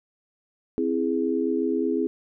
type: chord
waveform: sine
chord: C augmented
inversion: none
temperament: equal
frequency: 261.6 / 329.6 / 415.3 Hz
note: C4 / E4 / G#4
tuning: 0 / 0 / 0 cents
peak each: -26 dBFS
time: 0.78-2.07 s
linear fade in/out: 0 ms
effects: none